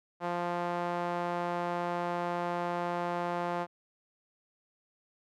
sawtooth tone with band-pass filter, 174.5 Hz, F3, 1 cent flat, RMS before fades -33 dBFS, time 0.2-3.67 s, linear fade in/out 50 ms, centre 830 Hz, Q 1.4, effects none

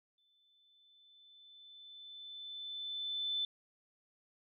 sine tone with exponential growth, 3520 Hz, A7, in tune, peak -32 dBFS, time 0.18-3.45 s, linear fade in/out 2 ms, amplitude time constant 710 ms, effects none

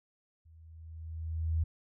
sine tone with level ramp, 80.8 Hz, E2, 34 cents flat, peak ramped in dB -55 to -25 dBFS, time 0.45-1.64 s, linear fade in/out 10 ms, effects none

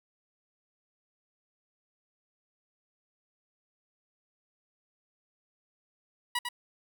15% pulse tone with echo, 971 Hz, B5, 30 cents flat, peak -21 dBFS, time 6.35-6.39 s, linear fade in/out 5 ms, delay 99 ms, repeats 1, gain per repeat -5 dB, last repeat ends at 6.489 s, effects none

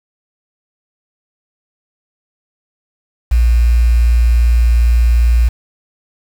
sine tone with quantisation, 58.7 Hz, A#1, 13 cents sharp, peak -7 dBFS, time 3.31-5.49 s, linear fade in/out 10 ms, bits 5, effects none

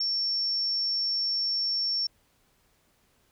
sine tone, 5450 Hz, F8, 43 cents flat, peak -25 dBFS, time 0-2.07 s, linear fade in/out 5 ms, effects pink hiss -67 dBFS RMS until 3.31 s

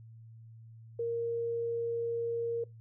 sine tone, 466.2 Hz, A#4, in tune, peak -30 dBFS, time 0.99-2.64 s, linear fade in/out 5 ms, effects noise-tail reverb RT60 0.2 s tail -23 dB re dry + added 113 Hz sine -49 dBFS peak until 2.8 s

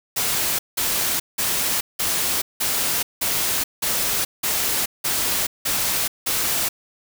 white noise bursts, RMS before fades -22 dBFS, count 11, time 0.16-6.69 s, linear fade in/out 10 ms, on 430 ms, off 180 ms, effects none

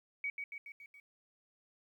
sine tone with echo, 2258 Hz, C#7, 31 cents sharp, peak -34 dBFS, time 0.24-0.3 s, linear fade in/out 2 ms, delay 140 ms, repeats 5, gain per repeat -4 dB, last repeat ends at 1 s, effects 12-bit

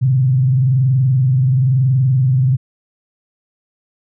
sine tone with frequency modulation, 130.3 Hz, C3, 7 cents flat, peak -10 dBFS, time 0.01-2.57 s, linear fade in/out 20 ms, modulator 21 Hz, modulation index 0.48, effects none

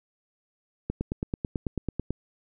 click train, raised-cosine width 3 ms, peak -15 dBFS, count 12, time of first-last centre 0.9-2.106 s, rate 9.12 Hz, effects none

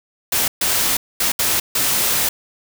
white noise bursts at uneven times, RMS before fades -18 dBFS, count 5, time 0.32-0.48 / 0.61-0.97 / 1.2-1.32 / 1.39-1.6 / 1.75-2.29 s, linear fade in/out 5 ms, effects none

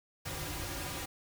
pink noise with comb filter, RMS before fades -39 dBFS, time 0.25-1.06 s, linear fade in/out 10 ms, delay 4.6 ms, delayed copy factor -0.85, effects none

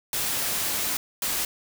white noise bursts at uneven times, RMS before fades -27 dBFS, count 2, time 0.13-0.97 / 1.22-1.45 s, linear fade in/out 2 ms, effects none

